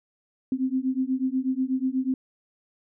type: beating tone pair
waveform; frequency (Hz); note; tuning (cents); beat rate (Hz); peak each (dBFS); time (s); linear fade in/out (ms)
sine; 256.6 / 264.8; C4 / C4; -34 / +21; 8.2; -26; 0.52-2.14; 2
effects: none